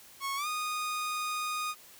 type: tone with pitch glide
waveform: sawtooth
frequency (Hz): 1100 to 1234.7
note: C#6 to D#6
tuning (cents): -14 to -14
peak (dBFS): -28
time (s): 0.2-1.75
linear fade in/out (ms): 50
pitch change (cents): +200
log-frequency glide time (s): 0.36-0.47
effects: white hiss -54 dBFS RMS until 1.99 s